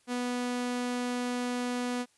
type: tone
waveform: sawtooth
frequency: 246 Hz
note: B3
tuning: 7 cents flat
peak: -26 dBFS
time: 0.07-2.06 s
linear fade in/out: 50 ms
effects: white hiss -67 dBFS RMS until 2.17 s + resampled to 24000 Hz